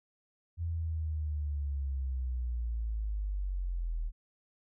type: linear sweep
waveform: sine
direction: down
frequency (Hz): 85 to 38.89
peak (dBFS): -31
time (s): 0.57-4.12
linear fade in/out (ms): 50
effects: none